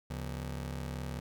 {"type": "ring-modulated tone", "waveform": "30% pulse", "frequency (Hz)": 103.83, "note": "G#2", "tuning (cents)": 0, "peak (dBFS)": -31, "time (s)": [0.1, 1.2], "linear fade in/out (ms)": 5, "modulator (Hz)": 32.4, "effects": []}